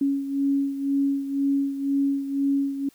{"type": "beating tone pair", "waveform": "sine", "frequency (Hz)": [277.2, 279.2], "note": ["C#4", "C#4"], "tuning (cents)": [0, 13], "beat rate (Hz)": 2, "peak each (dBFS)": [-22, -28], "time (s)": [0.01, 2.89], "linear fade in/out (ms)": 5, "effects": ["white hiss -59 dBFS RMS until 2.94 s"]}